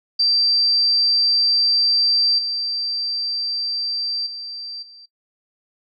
sine tone with level steps, 4692 Hz, D8, 2 cents flat, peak -14 / -21 / -29 / -41 dBFS, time 0.19-5.06 s, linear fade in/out 10 ms, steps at 2.38 / 4.26 / 4.82 s, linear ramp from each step 10 ms, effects noise-tail reverb RT60 0.1 s tail -19 dB re dry

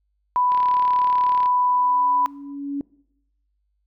sine tone, 992 Hz, B5, 7 cents sharp, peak -16 dBFS, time 0.36-2.26 s, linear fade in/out 0 ms
click train, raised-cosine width 0.3 ms, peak -20 dBFS, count 35, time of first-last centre 0.52-1.459 s, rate 36.2 Hz
sine tone with exponential growth, 281.9 Hz, C#4, 29 cents sharp, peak -22 dBFS, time 1.47-2.81 s, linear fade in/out 1 ms, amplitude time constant 290 ms
effects noise-tail reverb RT60 0.8 s tail -22 dB re dry + added 50 Hz sine -67 dBFS peak until 3.86 s

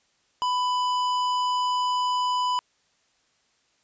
triangle tone with hard clipping, 996 Hz, B5, 14 cents sharp, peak -24 dBFS, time 0.42-2.59 s, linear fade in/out 0 ms, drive 16 dB, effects white hiss -67 dBFS RMS until 3.83 s + resampled to 16000 Hz

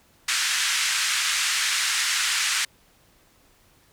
pink band-pass noise, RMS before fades -24 dBFS, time 0.28-2.65 s, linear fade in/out 5 ms, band 1500 to 9100 Hz, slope 24 dB/octave, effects pink hiss -59 dBFS RMS until 3.92 s

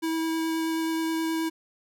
square tone with vibrato, 324.1 Hz, E4, 29 cents flat, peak -26 dBFS, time 0.02-1.5 s, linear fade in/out 20 ms, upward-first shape triangle, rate 9.4 Hz, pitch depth 10 cents each way, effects none

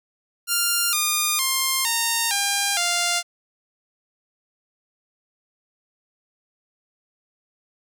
5% pulse tone with pitch steps, 1396.9 / 1216.1 / 1058.7 / 921.6 / 802.3 / 698.5 Hz, F6 / D#6 / C6 / A#5 / G5 / F5, 0 / -40 / +20 / -20 / +40 / 0 cents, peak -8 dBFS, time 0.47-3.23 s, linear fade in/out 50 ms, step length 460 ms, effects none

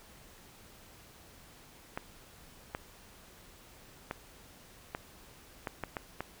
clicks, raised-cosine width 0.5 ms, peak -20 dBFS, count 8, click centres 1.975 / 2.749 / 4.111 / 4.949 / 5.672 / 5.837 / 5.968 / 6.206 s, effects pink hiss -56 dBFS RMS until 6.4 s

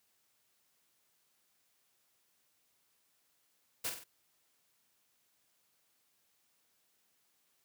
white noise with echo, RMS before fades -36 dBFS, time 3.84-3.9 s, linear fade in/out 10 ms, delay 47 ms, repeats 3, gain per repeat -6 dB, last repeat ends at 4.041 s, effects white hiss -75 dBFS RMS until 7.64 s + high-pass 80 Hz 12 dB/octave

